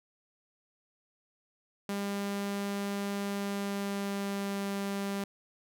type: tone with pitch glide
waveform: sawtooth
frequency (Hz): 200.5 to 198.66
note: G3 to G3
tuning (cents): +39 to +23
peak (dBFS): -28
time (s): 1.89-5.24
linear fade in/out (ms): 2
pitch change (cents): -16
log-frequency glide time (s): 3.19-4.64
effects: none